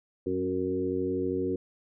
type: harmonic tone with a mistuned harmonic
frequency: 92.5 Hz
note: F#2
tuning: in tune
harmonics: 1 / 2 / 3 / 4 / 5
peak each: -39 / -39 / -32 / -30 / -33 dBFS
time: 0.26-1.56 s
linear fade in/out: 5 ms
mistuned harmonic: 3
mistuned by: -18 cents
effects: none